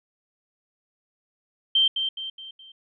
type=tone with echo; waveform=sine; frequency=3136 Hz; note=G7; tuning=in tune; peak=-16 dBFS; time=1.75-1.88 s; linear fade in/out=5 ms; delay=210 ms; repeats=4; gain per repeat=-7 dB; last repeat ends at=2.72 s; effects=none